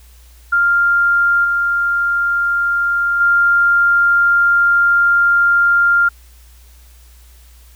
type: tone with level steps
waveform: sine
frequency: 1396.9 Hz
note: F6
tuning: in tune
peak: -10 / -13 / -9 dBFS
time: 0.52-6.09 s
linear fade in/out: 10 ms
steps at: 1.44 / 3.2 s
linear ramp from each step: 10 ms
effects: added 60 Hz sine -41 dBFS peak until 7.75 s + white hiss -50 dBFS RMS until 7.75 s